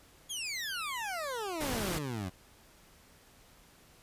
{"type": "exponential sweep", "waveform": "20% pulse", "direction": "down", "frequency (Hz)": [3400, 87], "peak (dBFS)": -30, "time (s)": [0.29, 2.3], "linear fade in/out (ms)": 20}
{"type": "noise", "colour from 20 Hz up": "pink", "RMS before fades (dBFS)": -36, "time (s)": [1.6, 1.99], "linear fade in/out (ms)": 10}
{"effects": ["pink hiss -60 dBFS RMS until 4.02 s", "resampled to 32000 Hz"]}